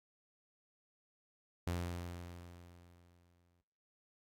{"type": "tone with exponential decay", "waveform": "sawtooth", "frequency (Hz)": 87.31, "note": "F2", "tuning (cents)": 0, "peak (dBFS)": -31, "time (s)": [1.67, 3.61], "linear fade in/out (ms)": 0, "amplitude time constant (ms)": 420, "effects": ["noise-tail reverb RT60 1.0 s tail -20 dB re dry", "AAC 64 kbps"]}